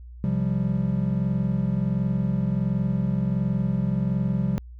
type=chord; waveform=triangle; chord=C suspended fourth; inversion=none; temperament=equal; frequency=130.81 / 174.61 / 196 Hz; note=C3 / F3 / G3; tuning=0 / 0 / 0 cents; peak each=-24 dBFS; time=0.24-4.58 s; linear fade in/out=0 ms; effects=added 60 Hz sine -39 dBFS peak until 4.79 s